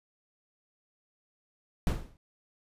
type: noise with exponential decay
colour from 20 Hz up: brown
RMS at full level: -23 dBFS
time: 1.87-2.17 s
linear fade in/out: 1 ms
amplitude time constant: 64 ms
effects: resampled to 32000 Hz